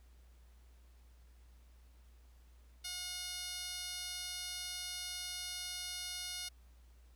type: tone with band-pass filter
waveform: 10% pulse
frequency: 722 Hz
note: F#5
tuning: 43 cents flat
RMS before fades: -43 dBFS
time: 2.84-6.49 s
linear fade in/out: 10 ms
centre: 6700 Hz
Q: 1.8
effects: added 60 Hz sine -58 dBFS peak until 7.15 s + pink hiss -72 dBFS RMS until 7.15 s